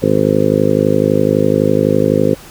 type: harmonic tone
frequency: 51.91 Hz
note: G#1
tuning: in tune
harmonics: 2 / 3 / 4 / 5 / 6 / 7 / 8 / 9 / 10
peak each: -22 / -18 / -19 / -17 / -22 / -19 / -19 / -17 / -17 dBFS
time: 0.02-2.35 s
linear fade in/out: 10 ms
effects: pink hiss -37 dBFS RMS until 2.5 s